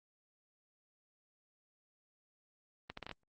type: accelerating click train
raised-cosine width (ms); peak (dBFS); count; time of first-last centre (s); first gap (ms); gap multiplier
0.3; -26; 6; 2.9-3.113; 74; 0.72
effects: Opus 24 kbps